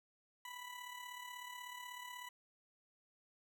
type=tone with amplitude modulation; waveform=20% pulse; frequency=987.8 Hz; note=B5; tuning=in tune; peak=-40 dBFS; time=0.45-2.29 s; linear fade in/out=2 ms; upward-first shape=sine; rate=36.3 Hz; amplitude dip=55%; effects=none